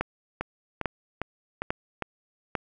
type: two click trains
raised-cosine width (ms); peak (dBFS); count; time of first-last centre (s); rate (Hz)
0.5; -11 / -14; 4 / 5; 0.01-2.552 / 0.41-2.023; 1.18 / 2.48
effects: none